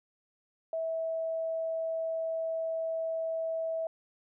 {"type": "tone", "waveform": "sine", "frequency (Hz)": 651, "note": "E5", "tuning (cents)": -22, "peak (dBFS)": -30, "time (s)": [0.73, 3.87], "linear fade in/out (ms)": 2, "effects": []}